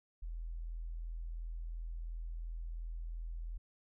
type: tone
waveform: sine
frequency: 41.43 Hz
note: E1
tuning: 9 cents sharp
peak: -39 dBFS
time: 0.22-3.58 s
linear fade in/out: 10 ms
effects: none